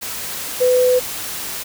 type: tone in noise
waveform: sine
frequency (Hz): 502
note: B4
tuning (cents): +28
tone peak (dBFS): -11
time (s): 0.6-1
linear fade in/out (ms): 20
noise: white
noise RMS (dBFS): -27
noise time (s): 0.01-1.64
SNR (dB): +13
effects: none